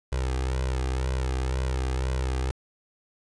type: tone with flanger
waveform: sawtooth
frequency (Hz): 64.4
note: C2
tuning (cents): -27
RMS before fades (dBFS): -27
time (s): 0.12-2.51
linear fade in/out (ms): 0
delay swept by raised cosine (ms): 2 to 2.5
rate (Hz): 2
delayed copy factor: +0.85
effects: resampled to 22050 Hz